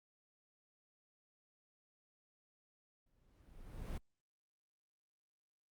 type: noise with exponential growth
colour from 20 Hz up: brown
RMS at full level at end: -39 dBFS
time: 3.06-3.98 s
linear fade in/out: 5 ms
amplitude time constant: 200 ms
effects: Opus 48 kbps